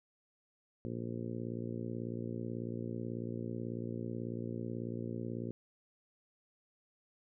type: harmonic tone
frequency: 58.2 Hz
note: A#1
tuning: 2 cents flat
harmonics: 2 / 3 / 4 / 5 / 6 / 7 / 8 / 9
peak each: -42 / -46 / -42 / -48 / -45 / -48 / -51 / -52 dBFS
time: 0.85-5.51 s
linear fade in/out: 0 ms
effects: none